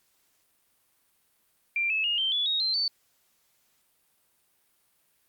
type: tone with pitch steps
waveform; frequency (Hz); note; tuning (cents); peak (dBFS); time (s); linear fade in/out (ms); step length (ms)
sine; 2370 / 2599 / 2851 / 3127 / 3430 / 3762 / 4126 / 4526; D7 / E7 / F7 / G7 / A7 / A#7 / C8 / C#8; +15 / -25 / +35 / -5 / -45 / +15 / -25 / +35; -24; 1.76-2.88; 2; 140
effects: white hiss -69 dBFS RMS until 5.28 s + Opus 48 kbps